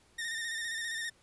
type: tone with vibrato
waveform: sawtooth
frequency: 1829 Hz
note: A#6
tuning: 33 cents flat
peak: -31 dBFS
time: 0.18-1.1 s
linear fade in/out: 10 ms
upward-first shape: square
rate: 15 Hz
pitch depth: 34 cents each way
effects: pink hiss -65 dBFS RMS until 1.22 s + resampled to 24000 Hz